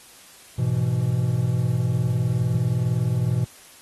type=chord; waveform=triangle; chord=E major; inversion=first; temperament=equal with one note detuned; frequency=103.83 / 123.47 / 165.86 Hz; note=G#2 / B2 / E3; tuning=0 / 0 / +11 cents; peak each=-25 / -19 / -25 dBFS; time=0.58-3.45 s; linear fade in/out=10 ms; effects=white hiss -48 dBFS RMS until 3.81 s + AAC 32 kbps